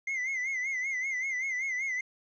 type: tone with vibrato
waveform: triangle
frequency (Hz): 2077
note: C7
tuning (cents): -13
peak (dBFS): -28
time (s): 0.07-2.01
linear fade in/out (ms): 5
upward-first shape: sine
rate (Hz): 5.2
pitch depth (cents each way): 87
effects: resampled to 16000 Hz + 11-bit